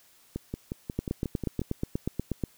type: two click trains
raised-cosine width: 3 ms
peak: -19 / -15 dBFS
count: 8 / 13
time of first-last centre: 0.36-1.617 / 0.99-2.438 s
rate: 5.57 / 8.29 Hz
effects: white hiss -60 dBFS RMS until 2.57 s